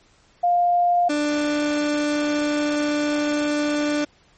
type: tone pair in turn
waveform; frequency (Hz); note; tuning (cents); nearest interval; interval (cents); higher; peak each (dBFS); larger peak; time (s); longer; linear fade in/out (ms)
sine / 30% pulse; 703 / 295.6; F5 / D4; +11 / +11; octave + minor third; 1500; first; -15 / -17; first; 0.43-1.09 / 1.09-4.05; second; 10
effects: pink hiss -57 dBFS RMS until 4.37 s + MP3 32 kbps